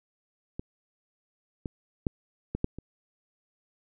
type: clicks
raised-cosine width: 3 ms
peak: -21 / -20 / -13 / -17 / -12 / -26 dBFS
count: 6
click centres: 0.595 / 1.658 / 2.068 / 2.55 / 2.644 / 2.786 s
effects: none